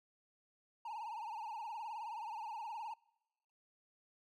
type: tone with vibrato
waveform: triangle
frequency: 886 Hz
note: A5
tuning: 12 cents sharp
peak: -40 dBFS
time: 0.85-2.94 s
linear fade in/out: 5 ms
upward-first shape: triangle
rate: 19 Hz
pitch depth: 140 cents each way
effects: noise-tail reverb RT60 1.0 s tail -25 dB re dry

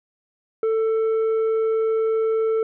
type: tone with tanh clipping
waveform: sine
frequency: 444.1 Hz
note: A4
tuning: 16 cents sharp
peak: -19 dBFS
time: 0.63-2.63 s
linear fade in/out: 2 ms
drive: 5 dB
effects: none

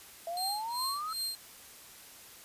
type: exponential sweep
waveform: sine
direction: up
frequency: 663 to 1318.5 Hz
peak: -34 dBFS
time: 0.27-1.13 s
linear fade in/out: 2 ms
type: tone with tremolo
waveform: sawtooth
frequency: 4186 Hz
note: C8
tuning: in tune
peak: -29 dBFS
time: 0.37-1.35 s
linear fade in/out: 0 ms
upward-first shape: sine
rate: 2.6 Hz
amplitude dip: 100%
effects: white hiss -52 dBFS RMS until 2.44 s + resampled to 32000 Hz

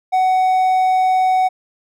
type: tone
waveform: triangle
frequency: 747 Hz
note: F#5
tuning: 16 cents sharp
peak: -10 dBFS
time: 0.12-1.49 s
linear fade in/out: 20 ms
effects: none

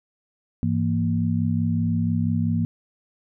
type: tone cluster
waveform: sine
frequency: 101.8 / 166.4 / 232.2 Hz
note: G#2 / E3 / A#3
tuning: -34 / +17 / -7 cents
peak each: -24 dBFS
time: 0.63-2.65 s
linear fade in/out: 0 ms
effects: none

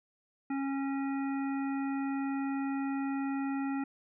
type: harmonic tone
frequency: 273.9 Hz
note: C#4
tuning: 21 cents flat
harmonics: 1 / 3 / 5 / 7 / 9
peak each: -31 / -41 / -45 / -48 / -50 dBFS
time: 0.5-3.84 s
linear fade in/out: 5 ms
effects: none

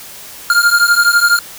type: beating tone pair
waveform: square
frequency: 1400 / 1412 Hz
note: F6 / F6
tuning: +4 / +19 cents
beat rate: 12 Hz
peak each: -12 dBFS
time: 0.5-1.39 s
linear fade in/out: 2 ms
effects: white hiss -33 dBFS RMS until 1.58 s

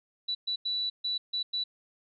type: tone bursts at uneven times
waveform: sine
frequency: 3951 Hz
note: B7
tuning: in tune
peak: -28 dBFS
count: 6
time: 0.28-0.35 / 0.47-0.56 / 0.65-0.9 / 1.04-1.18 / 1.33-1.43 / 1.53-1.64 s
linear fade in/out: 10 ms
effects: none

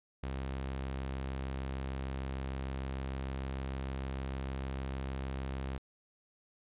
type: tone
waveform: sawtooth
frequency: 66.6 Hz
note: C2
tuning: 31 cents sharp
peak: -32 dBFS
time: 0.23-5.78 s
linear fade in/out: 5 ms
effects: resampled to 8000 Hz

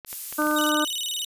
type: clicks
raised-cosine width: 0.3 ms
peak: -22 dBFS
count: 6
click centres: 0.048 / 0.129 / 0.326 / 0.42 / 0.47 / 0.512 s
type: noise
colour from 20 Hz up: violet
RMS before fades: -31 dBFS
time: 0.06-0.73 s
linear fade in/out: 50 ms
type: harmonic tone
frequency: 302.3 Hz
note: D#4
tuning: 50 cents flat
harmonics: 1 / 2 / 3 / 4 / 5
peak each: -24 / -28 / -32 / -26 / -28 dBFS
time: 0.38-0.85 s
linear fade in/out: 10 ms
type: tone with vibrato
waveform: sawtooth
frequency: 3333 Hz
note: G#7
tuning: 5 cents sharp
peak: -24 dBFS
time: 0.56-1.25 s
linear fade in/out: 5 ms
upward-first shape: square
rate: 19 Hz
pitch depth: 200 cents each way
effects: resampled to 32000 Hz

